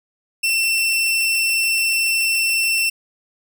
sawtooth tone, 2693 Hz, E7, 36 cents sharp, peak -13 dBFS, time 0.43-2.9 s, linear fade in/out 10 ms, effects none

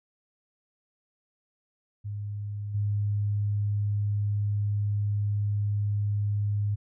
sine tone with level steps, 103 Hz, G#2, 14 cents flat, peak -31 / -24 dBFS, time 2.04-6.76 s, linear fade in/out 20 ms, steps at 2.74 s, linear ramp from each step 10 ms, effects none

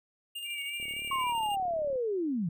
square tone with tremolo, 2816 Hz, F7, 14 cents sharp, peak -36 dBFS, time 0.35-1.56 s, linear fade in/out 10 ms, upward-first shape square, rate 13 Hz, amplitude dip 35%
sine tone with vibrato, 2300 Hz, D7, 37 cents flat, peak -37 dBFS, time 0.44-1.34 s, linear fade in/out 50 ms, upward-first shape sine, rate 3.8 Hz, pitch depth 54 cents each way
click train, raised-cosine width 2 ms, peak -37 dBFS, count 43, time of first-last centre 0.8-1.957 s, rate 36.3 Hz
sine linear sweep, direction down, 1092 to 153.9 Hz, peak -28 dBFS, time 1.11-2.49 s, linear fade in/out 5 ms
effects none

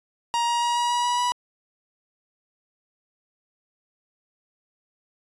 45% pulse tone with pitch steps, 942 / 948 / 954 / 960.1 / 966.2 / 972.4 / 978.6 Hz, A#5 / A#5 / A#5 / B5 / B5 / B5 / B5, +18 / +29 / +40 / -49 / -38 / -27 / -16 cents, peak -21 dBFS, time 0.34-1.32 s, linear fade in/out 0 ms, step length 140 ms, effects resampled to 22050 Hz

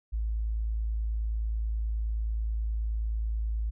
sine tone, 54.7 Hz, A1, 9 cents flat, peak -27 dBFS, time 0.12-3.71 s, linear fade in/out 20 ms, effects none

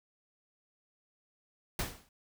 pink noise with exponential decay, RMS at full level -31 dBFS, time 1.79-2.09 s, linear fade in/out 2 ms, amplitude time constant 65 ms, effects none

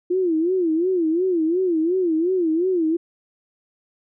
sine tone with vibrato, 344.6 Hz, F4, 23 cents flat, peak -17 dBFS, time 0.1-2.97 s, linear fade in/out 10 ms, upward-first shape sine, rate 2.8 Hz, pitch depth 160 cents each way, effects none

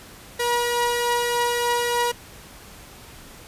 sawtooth tone pair together, 479.3 / 962 Hz, A#4 / B5, +48 / -46 cents, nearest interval octave, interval 1206 cents, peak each -19 / -20 dBFS, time 0.39-2.12 s, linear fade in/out 10 ms, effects pink hiss -44 dBFS RMS until 3.47 s + resampled to 32000 Hz

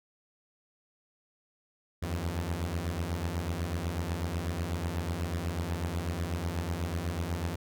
sawtooth beating tone pair, 79.8 / 87.9 Hz, D#2 / F2, +44 / +12 cents, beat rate 8.1 Hz, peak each -31 / -29 dBFS, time 2.02-7.56 s, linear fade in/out 10 ms, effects none

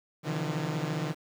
sawtooth tone cluster, 130.3 / 151.8 / 166.6 / 178 Hz, C3 / D#3 / E3 / F3, -7 / -42 / +19 / +33 cents, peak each -36 / -28 / -31 / -36 dBFS, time 0.23-1.15 s, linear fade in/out 50 ms, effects low-pass 6000 Hz 12 dB/octave + 9-bit

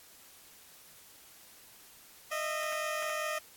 15% pulse tone pair together, 616 / 661 Hz, D#5 / E5, -17 / +5 cents, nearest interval minor second, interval 122 cents, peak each -27 / -33 dBFS, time 2.31-3.39 s, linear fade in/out 10 ms, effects white hiss -56 dBFS RMS until 3.56 s + AAC 64 kbps

